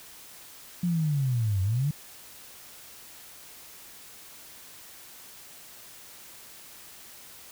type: linear two-way sweep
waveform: sine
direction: down then up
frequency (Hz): 179.7 to 91.7 to 153.4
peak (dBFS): -23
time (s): 0.83-1.91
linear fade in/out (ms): 5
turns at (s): 1.62
effects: white hiss -48 dBFS RMS until 7.51 s